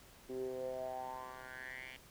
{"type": "tone with band-pass filter sweep", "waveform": "10% pulse", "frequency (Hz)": 128.7, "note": "C3", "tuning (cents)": -28, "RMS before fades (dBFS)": -44, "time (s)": [0.29, 1.97], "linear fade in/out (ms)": 10, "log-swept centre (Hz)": [330, 2600], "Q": 6.2, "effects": ["pink hiss -60 dBFS RMS until 2.1 s"]}